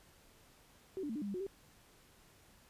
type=tone with pitch steps; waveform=sine; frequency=381.2 / 293 / 222.9 / 298.2 / 203.7 / 199.3 / 364.7 / 391.8 Hz; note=G4 / D4 / A3 / D4 / G#3 / G3 / F#4 / G4; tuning=-48 / -4 / +23 / +27 / -33 / +29 / -25 / -1 cents; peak=-37 dBFS; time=0.97-1.466 s; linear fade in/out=0 ms; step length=62 ms; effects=pink hiss -64 dBFS RMS until 2.69 s + resampled to 32000 Hz